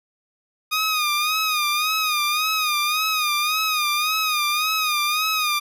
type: tone with vibrato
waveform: 15% pulse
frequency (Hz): 1234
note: D#6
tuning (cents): -15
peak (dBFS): -13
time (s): 0.71-5.6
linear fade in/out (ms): 20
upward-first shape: sine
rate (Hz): 1.8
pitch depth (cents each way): 70
effects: none